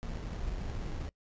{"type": "noise with sample-and-hold", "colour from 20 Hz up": "brown", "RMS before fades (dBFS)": -37, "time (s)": [0.03, 1.09], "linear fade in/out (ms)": 0, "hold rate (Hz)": 2450, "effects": ["noise-tail reverb RT60 0.1 s tail -23 dB re dry", "resampled to 16000 Hz"]}